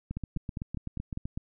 two click trains, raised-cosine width 5 ms, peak -22 / -21 dBFS, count 10 / 7, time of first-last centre 0.11-1.255 / 0.17-1.375 s, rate 7.86 / 4.98 Hz, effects none

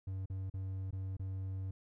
triangle tone with dropouts, 95.3 Hz, G2, 48 cents flat, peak -35 dBFS, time 0.07-1.71 s, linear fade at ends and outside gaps 5 ms, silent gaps 0.258-0.299 / 0.499-0.539 / 0.909-0.927 / 1.168-1.195 s, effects none

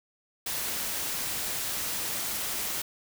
white noise, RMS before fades -32 dBFS, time 0.46-2.82 s, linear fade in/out 5 ms, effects none

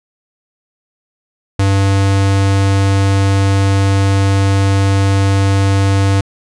square tone, 98 Hz, G2, in tune, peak -10 dBFS, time 1.59-6.21 s, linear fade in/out 5 ms, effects resampled to 22050 Hz

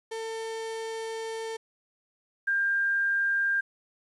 35% pulse / sine tone pair in turn, 448.4 / 1597.9 Hz, A4 / G6, +33 / +33 cents, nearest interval octave + minor seventh, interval 2200 cents, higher second, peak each -31 / -23 dBFS, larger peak second, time 0.11-1.57 / 2.47-3.61 s, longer first, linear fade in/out 10 ms, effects resampled to 24000 Hz + 10-bit

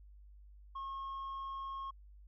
sine tone, 1084 Hz, C#6, 39 cents flat, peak -37 dBFS, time 0.75-1.91 s, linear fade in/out 10 ms, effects tanh soft clip ceiling -39 dBFS + added 50 Hz sine -54 dBFS peak until 2.27 s

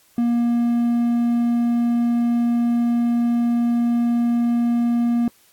triangle tone, 237 Hz, A#3, 29 cents sharp, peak -14 dBFS, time 0.18-5.28 s, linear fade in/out 2 ms, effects white hiss -56 dBFS RMS until 5.52 s + AAC 64 kbps

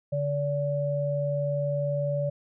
sine tone pair together, 143.9 / 575.6 Hz, D3 / D5, -35 / -35 cents, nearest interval 2 octaves, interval 2400 cents, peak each -28 / -27 dBFS, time 0.12-2.3 s, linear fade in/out 10 ms, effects none

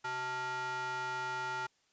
square ring-modulated tone, 254 Hz, B3, 49 cents sharp, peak -33 dBFS, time 0.04-1.67 s, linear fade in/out 10 ms, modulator 1140 Hz, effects white hiss -72 dBFS RMS until 1.92 s + resampled to 16000 Hz

